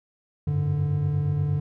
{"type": "tone cluster", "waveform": "triangle", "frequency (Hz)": [94.9, 103.4, 146.6], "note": ["F#2", "G#2", "D3"], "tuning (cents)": [44, -7, -3], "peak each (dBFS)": [-27, -28, -21], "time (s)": [0.47, 1.6], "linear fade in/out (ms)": 5, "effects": []}